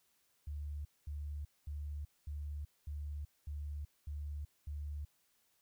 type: tone bursts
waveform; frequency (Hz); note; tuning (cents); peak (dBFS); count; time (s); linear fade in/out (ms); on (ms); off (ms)
sine; 73.42; D2; 0; -39; 8; 0.47-5.05; 5; 380; 220
effects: white hiss -75 dBFS RMS until 5.61 s